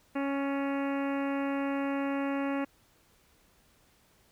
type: harmonic tone with a mistuned harmonic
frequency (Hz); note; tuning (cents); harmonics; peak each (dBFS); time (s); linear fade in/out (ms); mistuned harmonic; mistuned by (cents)
277.2; C#4; 0; 1 / 2 / 3 / 4 / 5 / 6 / 7 / 8 / 9 / 10; -30 / -36 / -40 / -42 / -44 / -46 / -47 / -48 / -49 / -50; 0.15-2.65; 10; 6; +30
effects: pink hiss -65 dBFS RMS until 4.31 s